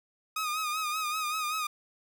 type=tone with vibrato; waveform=sawtooth; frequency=1244.5 Hz; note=D#6; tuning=in tune; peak=-26 dBFS; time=0.36-1.67 s; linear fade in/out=5 ms; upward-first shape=sine; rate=5.2 Hz; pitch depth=57 cents each way; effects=none